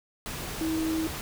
sine tone in noise, 320 Hz, D#4, 49 cents sharp, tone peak -26 dBFS, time 0.61-1.07 s, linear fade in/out 0 ms, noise pink, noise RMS -36 dBFS, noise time 0.26-1.21 s, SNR +7 dB, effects none

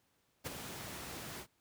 pink noise with ADSR envelope, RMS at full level -38 dBFS, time 0.44-1.47 s, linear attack 28 ms, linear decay 14 ms, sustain -7 dB, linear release 79 ms, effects pink hiss -75 dBFS RMS until 1.6 s + high-pass 80 Hz 12 dB/octave

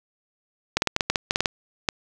clicks, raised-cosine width 0.2 ms, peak -3 dBFS, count 12, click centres 0.77 / 0.821 / 0.873 / 0.964 / 1.008 / 1.1 / 1.158 / 1.309 / 1.359 / 1.406 / 1.458 / 1.888 s, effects none

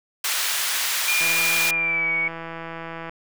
pink high-pass noise, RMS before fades -24 dBFS, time 0.24-1.71 s, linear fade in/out 5 ms, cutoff 1600 Hz, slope 12 dB/octave
sine tone with pitch glide, 2414 to 2239 Hz, D7 to C#7, +47 to +17 cents, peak -20 dBFS, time 1.08-2.28 s, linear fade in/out 2 ms, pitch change -130 cents, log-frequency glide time 1.71-2.15 s
click train, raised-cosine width 0.5 ms, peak -19 dBFS, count 312, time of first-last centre 1.21-3.095 s, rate 165 Hz
effects none

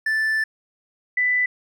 triangle / sine tone pair in turn, 1760 / 1990.4 Hz, A6 / B6, 0 / +13 cents, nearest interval major second, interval 213 cents, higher second, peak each -17 dBFS, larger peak neither, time 0.06-0.44 / 1.17-1.46 s, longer first, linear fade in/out 5 ms, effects none

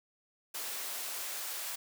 white noise with high-pass filter sweep, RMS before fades -39 dBFS, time 0.54-1.76 s, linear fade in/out 10 ms, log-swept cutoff 370 to 670 Hz, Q 0.85, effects none

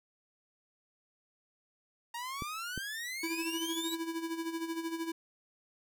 sawtooth exponential sweep, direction up, 925 to 3970 Hz, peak -34 dBFS, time 2.14-3.95 s, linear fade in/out 5 ms
clicks, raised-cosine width 3 ms, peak -26 dBFS, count 2, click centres 2.422 / 2.777 s
square tone with tremolo, 329.6 Hz, E4, in tune, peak -33 dBFS, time 3.23-5.12 s, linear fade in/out 5 ms, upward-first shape sine, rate 13 Hz, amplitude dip 65%
effects none

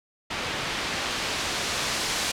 white noise with low-pass filter sweep, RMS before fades -29 dBFS, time 0.3-2.32 s, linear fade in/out 10 ms, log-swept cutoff 3000 to 6500 Hz, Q 0.71, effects none

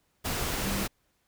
sine tone in noise, 196 Hz, G3, in tune, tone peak -33 dBFS, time 0.62-0.86 s, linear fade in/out 20 ms, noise pink, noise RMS -31 dBFS, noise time 0.24-0.88 s, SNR -5 dB, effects pink hiss -72 dBFS RMS until 1.27 s

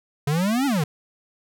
square exponential two-way sweep, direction up then down, 138.59 to 290.5 to 138.59 Hz, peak -20 dBFS, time 0.27-0.84 s, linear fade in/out 5 ms, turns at 0.66 s, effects none

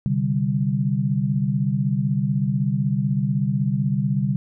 sine chord, C suspended second, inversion none, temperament equal, 130.81 / 146.83 / 196 Hz, C3 / D3 / G3, 0 / 0 / 0 cents, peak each -23 dBFS, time 0.06-4.36 s, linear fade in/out 0 ms, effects none

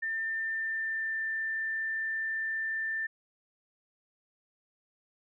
sine tone with pitch glide, 1796 to 1782.6 Hz, A6 to A6, +35 to +22 cents, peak -30 dBFS, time 0.02-3.07 s, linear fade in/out 10 ms, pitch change -13 cents, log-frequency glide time 0.28-1.22 s, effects none

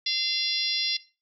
harmonic tone with a mistuned harmonic, 689 Hz, F5, 24 cents flat, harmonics 3 / 4 / 5 / 6 / 7 / 8, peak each -35 / -34 / -30 / -30 / -29 / -33 dBFS, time 0.06-0.97 s, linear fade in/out 5 ms, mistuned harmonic 7, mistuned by +17 cents, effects noise-tail reverb RT60 0.3 s tail -17 dB re dry

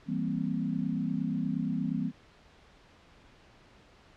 sine chord, C dominant seventh, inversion first, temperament equal, 164.81 / 196 / 233.1 / 261.6 Hz, E3 / G3 / Bb3 / C4, 0 / 0 / 0 / 0 cents, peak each -34 dBFS, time 0.06-2.12 s, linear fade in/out 50 ms, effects pink hiss -58 dBFS RMS until 4.16 s + low-pass 4000 Hz 12 dB/octave

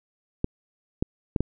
clicks, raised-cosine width 3 ms, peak -10 dBFS, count 4, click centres 0.444 / 1.025 / 1.362 / 1.406 s, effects none

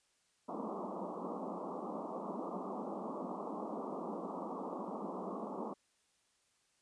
pink band-pass noise, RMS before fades -42 dBFS, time 0.48-5.74 s, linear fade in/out 10 ms, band 180 to 1200 Hz, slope 96 dB/octave, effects white hiss -75 dBFS RMS until 6.81 s + resampled to 22050 Hz

